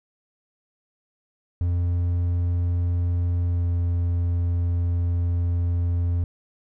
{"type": "tone with pitch glide", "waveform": "triangle", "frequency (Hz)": [87.31, 86.66], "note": ["F2", "F2"], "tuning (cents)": [0, -13], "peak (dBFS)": -18, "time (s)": [1.61, 6.24], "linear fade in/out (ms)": 0, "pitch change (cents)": -13, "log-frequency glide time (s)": [3.46, 3.65], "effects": []}